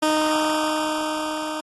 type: tone with level ramp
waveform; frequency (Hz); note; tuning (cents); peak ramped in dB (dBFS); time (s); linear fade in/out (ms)
15% pulse; 309; D#4; -12; -11 to -21; 0.02-1.61; 10
effects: AAC 32 kbps